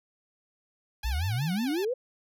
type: tone with vibrato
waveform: 10% pulse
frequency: 803 Hz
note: G5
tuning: 41 cents sharp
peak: -28 dBFS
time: 1.03-1.85 s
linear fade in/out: 5 ms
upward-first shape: sine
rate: 5.5 Hz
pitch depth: 190 cents each way
type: exponential sweep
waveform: sine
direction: up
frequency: 53.8 to 530 Hz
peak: -26 dBFS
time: 1.04-1.94 s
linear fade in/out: 10 ms
effects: none